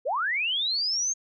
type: linear sweep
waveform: sine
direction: up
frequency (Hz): 439.5 to 6500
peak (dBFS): -24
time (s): 0.05-1.14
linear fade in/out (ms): 20
effects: none